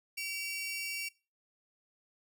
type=tone pair together; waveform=sawtooth; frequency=2292 / 2743 Hz; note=D7 / F7; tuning=-43 / -32 cents; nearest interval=minor third; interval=311 cents; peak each=-35 / -36 dBFS; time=0.17-1.09 s; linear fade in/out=10 ms; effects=noise-tail reverb RT60 0.3 s tail -21 dB re dry